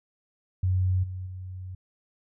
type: tone with level steps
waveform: sine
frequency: 92.5 Hz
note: F#2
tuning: in tune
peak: -21 / -32 / -35 dBFS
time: 0.63-1.75 s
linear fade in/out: 5 ms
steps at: 1.03 / 1.26 s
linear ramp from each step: 10 ms
effects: none